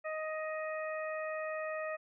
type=harmonic tone; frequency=625 Hz; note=D#5; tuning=8 cents sharp; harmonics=1 / 2 / 3 / 4; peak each=-37 / -43 / -43 / -48 dBFS; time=0.04-1.97 s; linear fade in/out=20 ms; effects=none